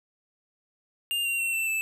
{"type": "tone with pitch steps", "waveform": "square", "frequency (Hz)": [2804, 2761, 2718, 2676, 2634], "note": ["F7", "F7", "F7", "E7", "E7"], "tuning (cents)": [6, -20, -48, 25, -2], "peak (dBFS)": -26, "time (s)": [1.11, 1.81], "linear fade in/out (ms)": 0, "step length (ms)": 140, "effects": []}